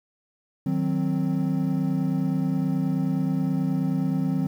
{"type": "chord", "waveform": "triangle", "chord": "C diminished", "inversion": "first", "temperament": "equal", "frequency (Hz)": [155.56, 185, 261.6], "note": ["Eb3", "Gb3", "C4"], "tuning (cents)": [0, 0, 0], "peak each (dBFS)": -24, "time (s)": [0.66, 4.47], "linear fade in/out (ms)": 5, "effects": ["tanh soft clip ceiling -10 dBFS", "9-bit"]}